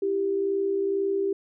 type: tone pair together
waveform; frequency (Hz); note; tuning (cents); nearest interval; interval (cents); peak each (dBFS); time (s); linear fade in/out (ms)
sine; 330.9 / 393; E4 / G4; +7 / +4; minor third; 297; -32 / -23; 0.02-1.33; 5
effects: none